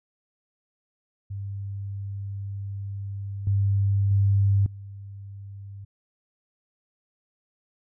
sine tone with level steps, 99.3 Hz, G2, 23 cents sharp, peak -30 / -19 / -17 / -37 dBFS, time 1.3-5.85 s, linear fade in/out 10 ms, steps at 3.47 / 4.11 / 4.66 s, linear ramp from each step 2 ms, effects none

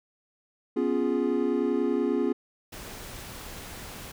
triangle chord, C# dominant seventh, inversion third, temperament equal, 246.9 / 277.2 / 349.2 / 415.3 Hz, B3 / C#4 / E#4 / G#4, 0 / 0 / 0 / 0 cents, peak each -27 dBFS, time 0.76-2.33 s, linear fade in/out 10 ms
pink noise, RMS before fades -41 dBFS, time 2.72-4.12 s, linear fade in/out 10 ms
effects none

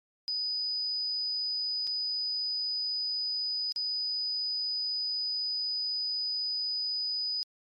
sine tone with dropouts, 4978 Hz, D#8, in tune, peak -29 dBFS, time 0.28-7.43 s, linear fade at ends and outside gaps 0 ms, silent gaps 1.87-1.874 / 3.721-3.761 s, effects MP3 64 kbps

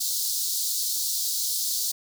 pink high-pass noise, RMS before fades -27 dBFS, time 0-1.92 s, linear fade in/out 10 ms, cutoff 4000 Hz, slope 48 dB/octave, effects none

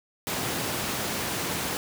pink high-pass noise, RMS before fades -30 dBFS, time 0.27-1.77 s, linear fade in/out 0 ms, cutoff 130 Hz, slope 12 dB/octave, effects none

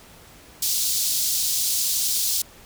pink high-pass noise, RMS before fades -23 dBFS, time 0.62-2.42 s, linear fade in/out 5 ms, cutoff 4200 Hz, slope 24 dB/octave, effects pink hiss -48 dBFS RMS until 2.65 s

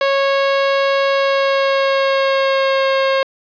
sawtooth tone with pitch glide, 550 to 538.1 Hz, C#5 to C5, -14 to +48 cents, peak -9 dBFS, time 0.01-3.23 s, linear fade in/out 2 ms, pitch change -38 cents, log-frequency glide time 1.1-2.89 s, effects resampled to 11025 Hz + 8-bit

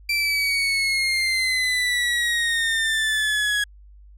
30% pulse exponential sweep, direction down, 2349 to 1661.2 Hz, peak -17 dBFS, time 0.09-3.64 s, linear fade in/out 5 ms, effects added 50 Hz sine -44 dBFS peak until 4.17 s + low-pass 11000 Hz 12 dB/octave

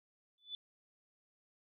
sine tone with exponential growth, 3485 Hz, A7, 17 cents flat, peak -37 dBFS, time 0.38-0.55 s, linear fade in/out 1 ms, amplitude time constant 35 ms, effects none

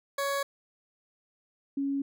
20% pulse / sine tone pair in turn, 558 / 277.4 Hz, C#5 / C#4, +11 / +1 cents, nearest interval octave, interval 1210 cents, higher first, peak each -23 / -27 dBFS, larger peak first, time 0.18-0.43 / 1.77-2.02 s, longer neither, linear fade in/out 5 ms, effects none

